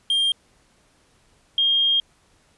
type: tone pair in turn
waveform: triangle / sine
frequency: 3203 / 3225 Hz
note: G7 / G7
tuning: +37 / +48 cents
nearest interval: unison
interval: 11 cents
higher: second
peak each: -16 dBFS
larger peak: neither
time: 0.1-0.32 / 1.58-2 s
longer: second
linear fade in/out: 2 ms
effects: pink hiss -60 dBFS RMS until 2.57 s + resampled to 24000 Hz